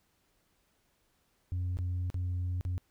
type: tone with dropouts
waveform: sine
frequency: 89.8 Hz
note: F2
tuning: 49 cents sharp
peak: -28 dBFS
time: 1.52-2.78 s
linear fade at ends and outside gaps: 0 ms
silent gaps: 1.771-1.788 / 2.101-2.143 / 2.61-2.651 s
effects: tanh soft clip ceiling -29 dBFS + pink hiss -73 dBFS RMS until 2.9 s